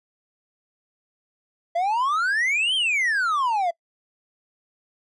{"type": "exponential two-way sweep", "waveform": "triangle", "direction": "up then down", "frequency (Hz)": [663, 3221, 663], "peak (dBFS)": -18, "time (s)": [1.75, 3.71], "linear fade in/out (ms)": 10, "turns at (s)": 2.75, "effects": ["noise-tail reverb RT60 0.1 s tail -24 dB re dry", "resampled to 24000 Hz"]}